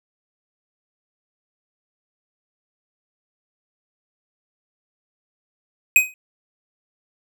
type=tone with exponential decay; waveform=square; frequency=2512 Hz; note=D#7; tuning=16 cents sharp; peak=-7 dBFS; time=5.96-6.14 s; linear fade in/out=1 ms; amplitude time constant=37 ms; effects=none